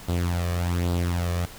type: tone with flanger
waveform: sawtooth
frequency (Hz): 87.31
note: F2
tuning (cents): 0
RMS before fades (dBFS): -25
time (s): 0.08-1.46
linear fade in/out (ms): 10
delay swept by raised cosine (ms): 0.23 to 1.73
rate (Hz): 1.2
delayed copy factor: +0.65
effects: pink hiss -43 dBFS RMS until 1.58 s